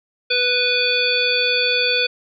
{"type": "harmonic tone with a mistuned harmonic", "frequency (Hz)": 493.9, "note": "B4", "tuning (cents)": 0, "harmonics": [1, 3, 5, 7, 9], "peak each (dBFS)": [-23, -25, -20, -22, -22], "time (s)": [0.3, 2.07], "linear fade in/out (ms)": 10, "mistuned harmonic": 9, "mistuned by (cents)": 22, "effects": []}